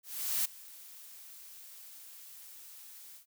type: noise with ADSR envelope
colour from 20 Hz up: blue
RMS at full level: -30 dBFS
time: 0.03-3.26 s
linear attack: 420 ms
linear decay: 9 ms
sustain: -21 dB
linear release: 110 ms
effects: none